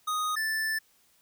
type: tone pair in turn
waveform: square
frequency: 1244.5 / 1760 Hz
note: D#6 / A6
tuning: 0 / 0 cents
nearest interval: tritone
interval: 600 cents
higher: second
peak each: -28 dBFS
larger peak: neither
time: 0.07-0.36 / 0.36-0.79 s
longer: second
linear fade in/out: 10 ms
effects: white hiss -65 dBFS RMS until 1.21 s